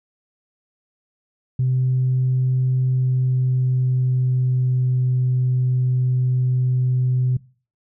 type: tone with pitch glide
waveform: sine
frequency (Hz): 128.6 to 126.9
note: C3 to B2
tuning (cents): -30 to +47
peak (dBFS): -15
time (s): 1.59-7.37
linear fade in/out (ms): 5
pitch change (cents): -23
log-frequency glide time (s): 2.81-5.09
effects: noise-tail reverb RT60 0.4 s tail -22 dB re dry + tanh soft clip ceiling -12 dBFS